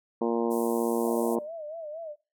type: harmonic tone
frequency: 116.54 Hz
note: A#2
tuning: in tune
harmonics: 2 / 3 / 4 / 5 / 6 / 7 / 8 / 9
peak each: -29 / -29 / -29 / -36 / -38 / -39 / -37 / -42 dBFS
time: 0.21-1.39 s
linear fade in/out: 5 ms
type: band-pass noise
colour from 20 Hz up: pink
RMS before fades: -44 dBFS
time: 0.5-1.36 s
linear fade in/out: 20 ms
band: 8500 to 15000 Hz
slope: 24 dB/octave
type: tone with vibrato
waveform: sine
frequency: 631 Hz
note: D#5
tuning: 24 cents sharp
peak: -35 dBFS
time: 1.02-2.16 s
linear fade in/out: 50 ms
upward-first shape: sine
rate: 4.3 Hz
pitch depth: 110 cents each way
effects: noise-tail reverb RT60 0.3 s tail -23 dB re dry